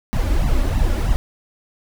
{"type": "noise with flanger", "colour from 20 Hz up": "brown", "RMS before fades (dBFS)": -17, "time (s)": [0.13, 1.16], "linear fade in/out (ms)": 0, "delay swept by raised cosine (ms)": [1, 3.6], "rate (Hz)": 3.1, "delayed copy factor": 1, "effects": []}